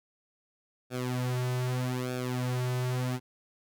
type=tone with flanger; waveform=sawtooth; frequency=125.9 Hz; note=B2; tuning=34 cents sharp; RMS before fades=-31 dBFS; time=0.9-3.2 s; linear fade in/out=50 ms; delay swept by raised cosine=0.99 to 4.29 ms; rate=0.81 Hz; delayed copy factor=-0.9; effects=none